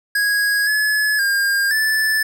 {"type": "tone with pitch steps", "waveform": "square", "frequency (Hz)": [1654, 1707, 1610, 1749], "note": ["G#6", "G#6", "G6", "A6"], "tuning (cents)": [-8, 47, 46, -11], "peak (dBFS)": -16, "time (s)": [0.15, 2.23], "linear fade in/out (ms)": 5, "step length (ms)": 520, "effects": []}